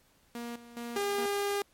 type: tone with tremolo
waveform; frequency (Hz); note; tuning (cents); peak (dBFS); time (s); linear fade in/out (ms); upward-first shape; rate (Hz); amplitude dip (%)
sawtooth; 236.8; A#3; +27; -33; 0.35-1.26; 2; square; 2.4; 75
type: tone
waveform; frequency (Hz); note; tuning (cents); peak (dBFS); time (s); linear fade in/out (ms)
sawtooth; 403.8; G#4; -49; -25; 0.96-1.62; 2
effects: pink hiss -66 dBFS RMS until 1.73 s + MP3 64 kbps